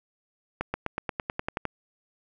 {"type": "accelerating click train", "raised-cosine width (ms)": 0.5, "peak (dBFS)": -13, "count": 11, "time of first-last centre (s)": [0.61, 1.653], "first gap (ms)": 130, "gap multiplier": 0.95, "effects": []}